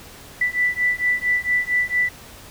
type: beating tone pair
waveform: sine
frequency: 1975.5 / 1979.9 Hz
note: B6 / B6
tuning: 0 / +4 cents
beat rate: 4.4 Hz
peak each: -21 dBFS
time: 0.41-2.09 s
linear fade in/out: 5 ms
effects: pink hiss -42 dBFS RMS until 2.5 s